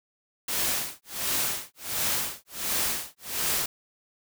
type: noise with tremolo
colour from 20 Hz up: white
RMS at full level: -26 dBFS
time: 0.48-3.66 s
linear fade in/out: 5 ms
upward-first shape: sine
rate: 1.4 Hz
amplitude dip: 100%
effects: none